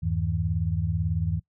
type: tone cluster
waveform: sine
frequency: 81.8 / 100 / 159.9 Hz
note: E2 / G2 / D#3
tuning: -13 / +35 / +48 cents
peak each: -28 dBFS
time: 0.02-1.4 s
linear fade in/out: 20 ms
effects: noise-tail reverb RT60 0.1 s tail -21 dB re dry